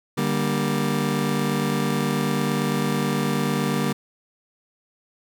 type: chord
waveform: 30% pulse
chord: G minor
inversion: second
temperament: just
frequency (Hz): 147 / 196 / 235.2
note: D3 / G3 / Bb3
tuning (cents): +2 / 0 / +16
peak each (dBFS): -23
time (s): 0.17-3.93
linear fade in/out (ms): 10
effects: none